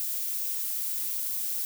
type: noise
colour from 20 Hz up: violet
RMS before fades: -31 dBFS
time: 0-1.65 s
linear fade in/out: 0 ms
effects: none